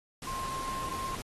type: tone in noise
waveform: sine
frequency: 1059 Hz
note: C6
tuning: 21 cents sharp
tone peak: -34 dBFS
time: 0.27-1.15 s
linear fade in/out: 2 ms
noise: pink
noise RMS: -41 dBFS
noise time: 0.22-1.22 s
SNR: +4 dB
effects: AAC 32 kbps